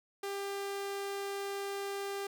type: tone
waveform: sawtooth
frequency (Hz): 397.6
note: G4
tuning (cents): +25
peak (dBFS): -32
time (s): 0.23-2.27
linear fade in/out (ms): 5
effects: none